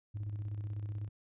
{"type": "tone with tremolo", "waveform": "sine", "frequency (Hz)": 103.83, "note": "G#2", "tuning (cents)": 0, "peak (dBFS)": -32, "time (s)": [0.14, 1.09], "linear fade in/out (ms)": 20, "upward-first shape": "square", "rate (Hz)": 16, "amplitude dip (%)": 50, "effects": ["tanh soft clip ceiling -34 dBFS", "resampled to 8000 Hz"]}